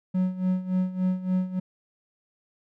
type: tone with tremolo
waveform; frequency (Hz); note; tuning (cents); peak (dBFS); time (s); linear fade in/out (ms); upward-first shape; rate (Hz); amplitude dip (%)
triangle; 184.7; F#3; -3; -18; 0.14-1.6; 10; sine; 3.5; 80
effects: none